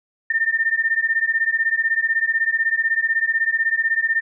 sine beating tone pair, 1800 / 1816 Hz, A6 / A#6, +39 / -46 cents, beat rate 16 Hz, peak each -20 dBFS, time 0.3-4.21 s, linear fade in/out 5 ms, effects none

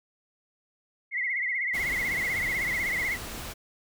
sine tone with vibrato, 2053 Hz, C7, 33 cents flat, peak -26 dBFS, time 1.11-3.18 s, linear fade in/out 50 ms, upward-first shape triangle, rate 16 Hz, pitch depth 130 cents each way
pink noise, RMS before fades -38 dBFS, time 1.73-3.54 s, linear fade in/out 20 ms
effects none

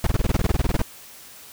brown noise bursts, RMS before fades -18 dBFS, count 16, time 0.04-0.817 s, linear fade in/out 2 ms, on 27 ms, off 23 ms, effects white hiss -44 dBFS RMS until 1.52 s

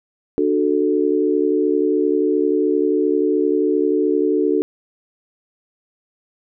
sine chord, D major, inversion none, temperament equal with one note detuned, 297.1 / 370 / 440 Hz, D4 / F#4 / A4, +20 / 0 / 0 cents, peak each -19 dBFS, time 0.38-4.62 s, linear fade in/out 0 ms, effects none

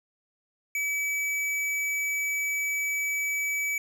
square tone, 2290 Hz, D7, 44 cents flat, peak -27 dBFS, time 0.75-3.78 s, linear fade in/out 2 ms, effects none

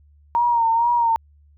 sine tone with vibrato, 932.3 Hz, A#5, in tune, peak -15 dBFS, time 0.35-1.16 s, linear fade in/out 0 ms, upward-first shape sine, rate 2.2 Hz, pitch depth 50 cents each way, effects added 73 Hz sine -50 dBFS peak until 1.57 s

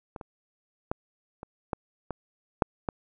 clicks, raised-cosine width 1 ms, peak -24 / -26 / -14 / -25 / -14 / -18 / -6 / -14 dBFS, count 8, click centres 0.162 / 0.212 / 0.915 / 1.431 / 1.732 / 2.107 / 2.622 / 2.888 s, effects none

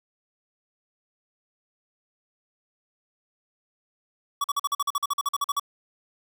square tone bursts, 1134 Hz, C#6, 39 cents sharp, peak -23 dBFS, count 16, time 4.41-5.597 s, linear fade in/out 5 ms, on 32 ms, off 45 ms, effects 9-bit

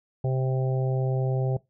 harmonic tone, 130.81 Hz, C3, in tune, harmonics 1 / 3 / 4 / 5 / 6, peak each -23 / -33 / -35 / -37 / -39 dBFS, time 0.24-1.57 s, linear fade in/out 5 ms, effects noise-tail reverb RT60 0.2 s tail -21 dB re dry

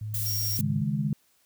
sine tone with pitch glide, 107 to 105.71 Hz, A2 to G#2, -48 to +31 cents, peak -31 dBFS, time 0.01-0.82 s, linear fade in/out 5 ms, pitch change -21 cents, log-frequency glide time 0.21-0.35 s
violet noise, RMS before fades -31 dBFS, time 0.14-0.61 s, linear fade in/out 2 ms
triangle tone, 5588 Hz, F8, in tune, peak -30 dBFS, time 0.26-0.57 s, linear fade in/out 0 ms
sine chord, C# suspended second, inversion none, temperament equal, 138.59 / 155.56 / 207.7 Hz, C#3 / D#3 / G#3, 0 / 0 / 0 cents, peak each -29 dBFS, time 0.59-1.13 s, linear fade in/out 2 ms
effects white hiss -66 dBFS RMS until 1.45 s

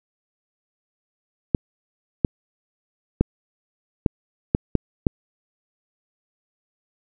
clicks, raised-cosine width 3 ms, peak -3 dBFS, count 7, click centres 1.548 / 2.248 / 3.21 / 4.062 / 4.549 / 4.753 / 5.068 s, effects none

